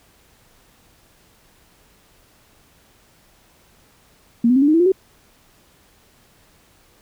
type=tone with pitch steps; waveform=sine; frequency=233.8 / 250.6 / 268.6 / 287.8 / 308.5 / 330.6 / 354.4 / 379.8 Hz; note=A#3 / B3 / C4 / D4 / D#4 / E4 / F4 / F#4; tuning=+5 / +25 / +46 / -35 / -15 / +5 / +25 / +45 cents; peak=-11 dBFS; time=4.44-4.92 s; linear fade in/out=5 ms; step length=60 ms; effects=pink hiss -55 dBFS RMS until 7.01 s